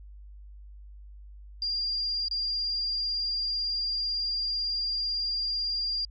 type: tone with dropouts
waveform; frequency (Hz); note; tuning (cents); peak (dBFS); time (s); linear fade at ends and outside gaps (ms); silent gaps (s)
sine; 4794; D8; +35; -27; 1.62-6.05; 2; 2.284-2.311
effects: added 50 Hz sine -44 dBFS peak until 6.1 s